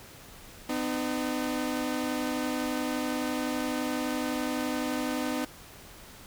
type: tone pair together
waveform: sawtooth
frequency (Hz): 253 / 304.8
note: B3 / D#4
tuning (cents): +42 / -36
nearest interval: minor third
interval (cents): 322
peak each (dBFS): -27 / -28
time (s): 0.69-5.45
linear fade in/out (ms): 5
effects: pink hiss -49 dBFS RMS until 6.26 s